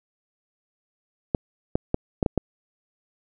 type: clicks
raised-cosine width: 2 ms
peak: -7 dBFS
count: 6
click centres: 1.348 / 1.755 / 1.944 / 2.228 / 2.262 / 2.377 s
effects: none